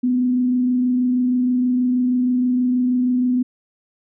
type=tone with frequency modulation; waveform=sine; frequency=250 Hz; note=B3; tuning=21 cents sharp; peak=-15 dBFS; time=0.03-3.43 s; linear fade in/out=10 ms; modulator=26.3 Hz; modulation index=0.2; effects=none